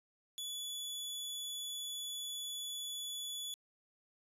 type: tone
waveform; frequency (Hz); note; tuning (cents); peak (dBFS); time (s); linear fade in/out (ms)
sawtooth; 3427; A7; -46; -37; 0.38-3.54; 0
effects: resampled to 32000 Hz